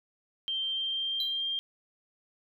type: tone with pitch glide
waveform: sine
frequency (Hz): 3147 to 3193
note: G7 to G7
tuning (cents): +6 to +31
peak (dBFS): -29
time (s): 0.48-1.59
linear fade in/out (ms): 0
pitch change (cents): +25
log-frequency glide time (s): 0.62-1.44
type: tone with exponential decay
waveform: triangle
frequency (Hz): 3977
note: B7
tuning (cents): +11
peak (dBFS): -27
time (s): 1.2-1.41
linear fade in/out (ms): 2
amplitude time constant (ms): 44
effects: none